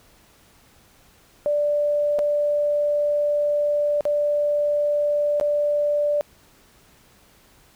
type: tone with dropouts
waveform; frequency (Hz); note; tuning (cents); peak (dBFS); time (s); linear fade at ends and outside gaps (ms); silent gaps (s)
sine; 587.3; D5; 0; -18; 1.46-6.21; 0; 2.187-2.191 / 4.008-4.053 / 5.399-5.411
effects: pink hiss -55 dBFS RMS until 7.75 s